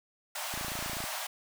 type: high-pass noise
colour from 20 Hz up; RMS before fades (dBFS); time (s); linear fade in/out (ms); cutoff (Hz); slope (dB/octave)
pink; -37; 0.35-1.27; 5; 580; 96
type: click train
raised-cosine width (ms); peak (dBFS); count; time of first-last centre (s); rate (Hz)
3; -29; 15; 0.54-1.04; 28
effects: none